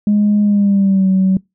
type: tone with pitch glide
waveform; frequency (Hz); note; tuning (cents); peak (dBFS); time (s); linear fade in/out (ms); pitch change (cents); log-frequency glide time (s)
sine; 207.7 to 189.36; G#3 to F#3; 0 to +40; -8; 0.07-1.37; 2; -160; 0.42-1.08
effects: noise-tail reverb RT60 0.2 s tail -26 dB re dry + tanh soft clip ceiling -6 dBFS